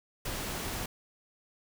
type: noise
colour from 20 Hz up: pink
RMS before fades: -36 dBFS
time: 0.25-0.86 s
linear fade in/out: 5 ms
effects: none